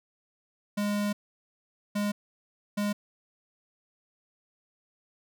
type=tone bursts at uneven times; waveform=square; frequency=205.8 Hz; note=G#3; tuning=16 cents flat; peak=-27 dBFS; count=3; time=0.77-1.13 / 1.95-2.12 / 2.77-2.93 s; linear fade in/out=10 ms; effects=none